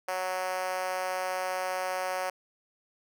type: tone with high-pass filter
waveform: 5% pulse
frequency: 185 Hz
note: F#3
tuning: in tune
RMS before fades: -32 dBFS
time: 0.08-2.3 s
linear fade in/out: 5 ms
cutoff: 610 Hz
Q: 3.7
effects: none